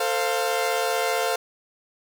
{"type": "chord", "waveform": "sawtooth", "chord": "F major", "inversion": "first", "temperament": "equal with one note detuned", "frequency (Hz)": [447.9, 523.3, 698.5], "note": ["A4", "C5", "F5"], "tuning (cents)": [31, 0, 0], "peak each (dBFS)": [-23, -23, -22], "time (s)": [0, 1.36], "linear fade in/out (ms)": 5, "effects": []}